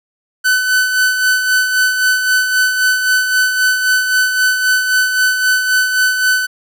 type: tone with tremolo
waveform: 45% pulse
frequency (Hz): 1508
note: F#6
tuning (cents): +32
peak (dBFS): -9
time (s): 0.44-6.47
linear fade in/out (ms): 20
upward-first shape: sine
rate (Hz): 3.8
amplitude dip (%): 50
effects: none